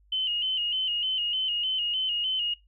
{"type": "tone with vibrato", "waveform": "sine", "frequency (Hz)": 2960, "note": "F#7", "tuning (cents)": 0, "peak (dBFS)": -25, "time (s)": [0.12, 2.54], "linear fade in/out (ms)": 5, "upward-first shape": "square", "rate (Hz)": 3.3, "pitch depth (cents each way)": 55, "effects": ["noise-tail reverb RT60 0.2 s tail -18 dB re dry", "added 50 Hz sine -58 dBFS peak until 2.67 s"]}